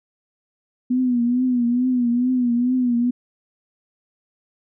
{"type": "tone with vibrato", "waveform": "sine", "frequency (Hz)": 246.3, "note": "B3", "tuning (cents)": -5, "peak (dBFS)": -16, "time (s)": [0.9, 3.11], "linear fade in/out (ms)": 10, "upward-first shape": "triangle", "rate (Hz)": 2.3, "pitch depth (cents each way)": 83, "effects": []}